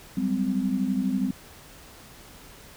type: tone cluster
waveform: sine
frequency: 188.1 / 200.3 / 257.6 Hz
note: F#3 / G3 / C4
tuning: +29 / +38 / -27 cents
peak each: -29 / -27 / -26 dBFS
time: 0.17-1.31 s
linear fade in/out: 5 ms
effects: pink hiss -48 dBFS RMS until 2.76 s